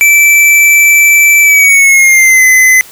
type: tone with pitch glide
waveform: square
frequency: 2324 to 2035 Hz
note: D7 to C7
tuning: -19 to -49 cents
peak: -3 dBFS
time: 0.01-2.81 s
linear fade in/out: 0 ms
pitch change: -230 cents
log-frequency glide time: 1.42-2.44 s
effects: white hiss -34 dBFS RMS until 2.91 s